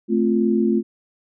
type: chord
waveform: sine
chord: F major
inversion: first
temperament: equal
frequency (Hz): 220 / 261.6 / 349.2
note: A3 / C4 / F4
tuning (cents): 0 / 0 / 0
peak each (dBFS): -18 / -23 / -20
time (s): 0.08-0.83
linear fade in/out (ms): 50
effects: none